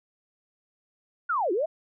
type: linear two-way sweep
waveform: sine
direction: down then up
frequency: 1480 to 329.6 to 672 Hz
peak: -23 dBFS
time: 1.29-1.66 s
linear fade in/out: 10 ms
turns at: 1.52 s
effects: none